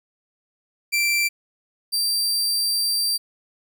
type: tone pair in turn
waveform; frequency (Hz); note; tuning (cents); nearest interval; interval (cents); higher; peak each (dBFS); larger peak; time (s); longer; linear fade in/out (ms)
sawtooth; 2349 / 4698; D7 / D8; 0 / 0; octave; 1200; second; -15 / -17; first; 0.92-1.29 / 1.92-3.18; second; 20
effects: none